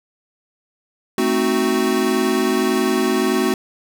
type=chord; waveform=square; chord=A diminished seventh; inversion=none; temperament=equal; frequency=220 / 261.6 / 311.1 / 370 Hz; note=A3 / C4 / Eb4 / Gb4; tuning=0 / 0 / 0 / 0 cents; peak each=-23 / -22 / -26 / -20 dBFS; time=1.18-3.54 s; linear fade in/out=2 ms; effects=none